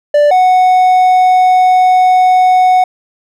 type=tone pair in turn; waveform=triangle; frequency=587.3 / 738.1 Hz; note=D5 / F#5; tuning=0 / -4 cents; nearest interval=major third; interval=396 cents; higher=second; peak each=-3 dBFS; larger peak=neither; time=0.14-0.31 / 0.31-2.84 s; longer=second; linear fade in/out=5 ms; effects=none